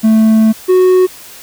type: tone pair in turn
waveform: triangle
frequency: 220 / 368.7 Hz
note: A3 / F#4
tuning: 0 / -6 cents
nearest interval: major sixth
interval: 894 cents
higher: second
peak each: -3 dBFS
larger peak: neither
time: 0.03-0.53 / 0.68-1.07 s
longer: first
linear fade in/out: 20 ms
effects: white hiss -34 dBFS RMS until 1.42 s